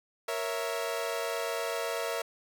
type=chord; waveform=sawtooth; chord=A# diminished; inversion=none; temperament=equal; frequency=466.2 / 554.4 / 659.3 Hz; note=A#4 / C#5 / E5; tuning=0 / 0 / 0 cents; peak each=-31 / -33 / -31 dBFS; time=0.28-2.22 s; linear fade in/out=5 ms; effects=none